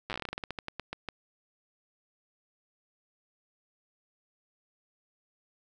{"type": "slowing click train", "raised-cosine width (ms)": 0.3, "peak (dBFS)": -19, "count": 20, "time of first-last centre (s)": [0.1, 1.087], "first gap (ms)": 8, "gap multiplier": 1.18, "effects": []}